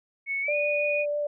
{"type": "tone with pitch glide", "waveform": "sine", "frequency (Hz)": [2210, 2466], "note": ["C#7", "D#7"], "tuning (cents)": [-6, -16], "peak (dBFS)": -26, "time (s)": [0.26, 1.06], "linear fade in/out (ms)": 50, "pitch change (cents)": 190, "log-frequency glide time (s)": [0.42, 0.55]}
{"type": "tone with vibrato", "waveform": "sine", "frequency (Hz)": 587.3, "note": "D5", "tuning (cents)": 0, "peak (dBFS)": -25, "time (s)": [0.48, 1.27], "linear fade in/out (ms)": 5, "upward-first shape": "triangle", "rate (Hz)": 6.1, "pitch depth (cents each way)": 10}
{"effects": []}